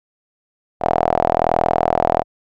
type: tone with band-pass filter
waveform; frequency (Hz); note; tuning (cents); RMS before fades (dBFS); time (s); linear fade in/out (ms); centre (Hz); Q
sawtooth; 41.23; E1; +1; -17; 0.8-2.24; 50; 710; 5.5
effects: none